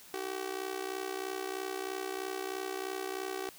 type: tone with amplitude modulation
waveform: sawtooth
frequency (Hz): 381.5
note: G4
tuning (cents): -47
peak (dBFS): -28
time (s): 0.14-3.49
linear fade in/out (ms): 0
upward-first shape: sine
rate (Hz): 63.1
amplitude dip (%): 85
effects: white hiss -54 dBFS RMS until 3.58 s